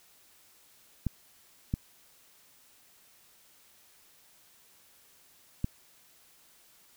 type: clicks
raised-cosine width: 5 ms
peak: -16 dBFS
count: 3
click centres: 1.067 / 1.739 / 5.644 s
effects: white hiss -61 dBFS RMS until 6.96 s